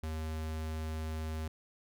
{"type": "tone", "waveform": "square", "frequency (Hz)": 78.9, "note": "D#2", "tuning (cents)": 25, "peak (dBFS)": -36, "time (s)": [0.03, 1.48], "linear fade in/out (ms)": 5, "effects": []}